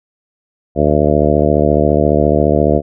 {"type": "harmonic tone", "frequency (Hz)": 74.5, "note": "D2", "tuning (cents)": 25, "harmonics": [1, 2, 3, 4, 5, 6, 7, 8, 9], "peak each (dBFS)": [-18, -18, -18, -18, -18, -18, -18, -18, -18], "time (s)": [0.75, 2.82], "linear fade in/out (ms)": 50, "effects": []}